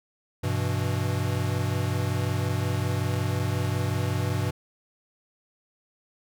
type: chord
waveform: square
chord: E minor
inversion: first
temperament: equal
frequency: 98 / 123.47 / 164.81 Hz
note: G2 / B2 / E3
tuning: 0 / 0 / 0 cents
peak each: -28 / -29 / -34 dBFS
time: 0.43-4.51 s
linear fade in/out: 10 ms
effects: none